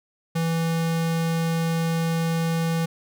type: tone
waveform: square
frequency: 164.9 Hz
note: E3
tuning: 1 cent sharp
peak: -22 dBFS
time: 0.35-2.86 s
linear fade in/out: 10 ms
effects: none